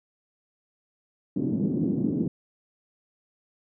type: band-pass noise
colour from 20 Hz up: pink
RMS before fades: -26 dBFS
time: 1.36-2.28 s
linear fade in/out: 5 ms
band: 170 to 300 Hz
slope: 24 dB/octave
effects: none